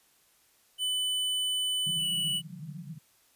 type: tone with pitch glide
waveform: square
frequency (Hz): 3000 to 2957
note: F#7 to F#7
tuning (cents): +23 to -2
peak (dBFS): -28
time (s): 0.78-2.42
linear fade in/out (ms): 50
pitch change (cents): -25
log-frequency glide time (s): 1.98-2.06
type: band-pass noise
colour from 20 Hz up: pink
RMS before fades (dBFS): -42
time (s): 1.86-2.99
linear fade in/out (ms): 10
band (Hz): 140 to 190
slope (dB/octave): 96
effects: white hiss -65 dBFS RMS until 3.35 s + resampled to 32000 Hz